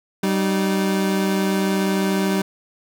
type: tone pair together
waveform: 30% pulse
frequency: 192.8 / 306.1 Hz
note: G3 / D#4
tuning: -28 / -28 cents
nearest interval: minor sixth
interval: 800 cents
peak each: -16 / -23 dBFS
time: 0.23-2.42 s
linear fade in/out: 5 ms
effects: none